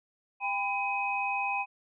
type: tone cluster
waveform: sine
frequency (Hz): 797 / 1001 / 2520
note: G5 / B5 / D#7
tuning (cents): +28 / +23 / +21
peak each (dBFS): -32 / -35 / -31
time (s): 0.4-1.66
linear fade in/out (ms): 50
effects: none